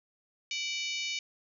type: harmonic tone with a mistuned harmonic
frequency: 740 Hz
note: F#5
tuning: in tune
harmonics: 3 / 4 / 5 / 6 / 7 / 8 / 9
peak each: -36 / -38 / -40 / -42 / -43 / -44 / -45 dBFS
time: 0.51-1.19 s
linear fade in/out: 2 ms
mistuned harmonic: 3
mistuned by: +79 cents
effects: none